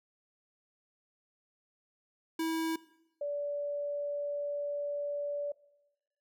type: tone pair in turn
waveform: square / sine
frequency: 324.5 / 578.2 Hz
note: E4 / D5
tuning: -27 / -27 cents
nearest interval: minor seventh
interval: 1000 cents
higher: second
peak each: -31 / -32 dBFS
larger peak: first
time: 2.39-2.76 / 3.21-5.52 s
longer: second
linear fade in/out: 5 ms
effects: noise-tail reverb RT60 0.9 s tail -20 dB re dry